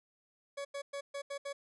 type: tone bursts at uneven times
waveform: 40% pulse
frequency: 562 Hz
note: C#5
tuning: 24 cents sharp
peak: -37 dBFS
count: 6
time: 0.57-0.65 / 0.74-0.82 / 0.93-1.01 / 1.14-1.22 / 1.3-1.38 / 1.45-1.53 s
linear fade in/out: 10 ms
effects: resampled to 24000 Hz